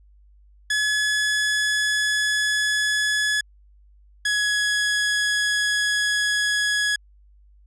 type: tone pair in turn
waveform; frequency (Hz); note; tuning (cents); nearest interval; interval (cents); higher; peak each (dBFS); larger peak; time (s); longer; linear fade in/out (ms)
sawtooth; 1700 / 1678.5; G#6 / G#6; +40 / +18; unison; 22; first; -16 / -16; neither; 0.7-3.41 / 4.25-6.96; neither; 5
effects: added 50 Hz sine -50 dBFS peak until 7.66 s + resampled to 22050 Hz